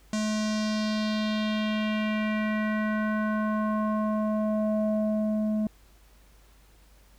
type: tone with low-pass filter sweep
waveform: square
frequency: 214.4 Hz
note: A3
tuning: 45 cents flat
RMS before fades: -27 dBFS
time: 0.13-5.67 s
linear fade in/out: 2 ms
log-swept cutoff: 6900 to 440 Hz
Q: 2.5
effects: added 50 Hz sine -55 dBFS peak until 7.18 s + pink hiss -61 dBFS RMS until 7.18 s